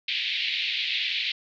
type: band-pass noise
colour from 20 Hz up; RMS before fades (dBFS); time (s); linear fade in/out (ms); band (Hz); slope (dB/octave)
white; -28; 0.08-1.32; 5; 2100 to 4000; 48
effects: none